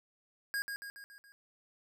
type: tone with echo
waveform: square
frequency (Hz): 1631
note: G#6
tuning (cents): -32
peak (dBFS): -33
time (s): 0.54-0.62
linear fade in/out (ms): 0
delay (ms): 140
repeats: 5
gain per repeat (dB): -5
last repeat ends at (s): 1.32
effects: none